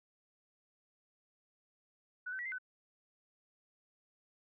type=tone with pitch steps; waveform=sine; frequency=1478 / 1531 / 1935 / 2080 / 1505 Hz; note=F#6 / G6 / B6 / C7 / F#6; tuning=-2 / -41 / -36 / -11 / +29 cents; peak=-38 dBFS; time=2.26-2.585 s; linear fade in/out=10 ms; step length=65 ms; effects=none